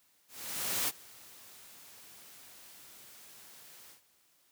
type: noise with ADSR envelope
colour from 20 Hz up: white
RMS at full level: -31 dBFS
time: 0.28-4.02 s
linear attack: 600 ms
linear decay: 34 ms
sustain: -23 dB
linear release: 120 ms
effects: white hiss -69 dBFS RMS until 4.51 s + high-pass 80 Hz 12 dB/octave